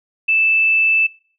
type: tone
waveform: sine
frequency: 2637 Hz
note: E7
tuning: in tune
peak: -12 dBFS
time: 0.28-1.07 s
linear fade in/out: 10 ms
effects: noise-tail reverb RT60 0.5 s tail -24 dB re dry